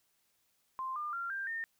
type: tone with pitch steps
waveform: sine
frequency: 1046.5 / 1202.1 / 1380.9 / 1586.2 / 1822.1 Hz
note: C6 / D6 / F6 / G6 / A#6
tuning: 0 / +40 / -20 / +20 / -40 cents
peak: -35 dBFS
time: 0.79-1.64 s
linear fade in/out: 0 ms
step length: 170 ms
effects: white hiss -75 dBFS RMS until 1.79 s